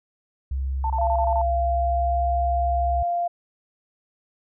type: tone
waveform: sine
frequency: 66.8 Hz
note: C2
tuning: 36 cents sharp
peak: -23 dBFS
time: 0.51-3.03 s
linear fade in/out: 5 ms
type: tone bursts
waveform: sine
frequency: 890 Hz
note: A5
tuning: 20 cents sharp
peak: -23 dBFS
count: 7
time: 0.84-1.416 s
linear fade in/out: 2 ms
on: 60 ms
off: 26 ms
type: tone with pitch glide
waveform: sine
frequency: 685 to 695.4 Hz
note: F5 to F5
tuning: -34 to -8 cents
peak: -21 dBFS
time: 0.98-3.28 s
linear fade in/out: 10 ms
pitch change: +26 cents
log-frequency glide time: 1.31-2.25 s
effects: none